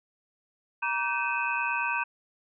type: tone cluster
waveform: sine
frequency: 945 / 1158 / 1541 / 2510 / 2639 Hz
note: A#5 / D6 / G6 / D#7 / E7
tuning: +23 / -25 / -30 / +15 / +1 cents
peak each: -31 / -36 / -31 / -32 / -35 dBFS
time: 0.82-2.04 s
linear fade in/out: 10 ms
effects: none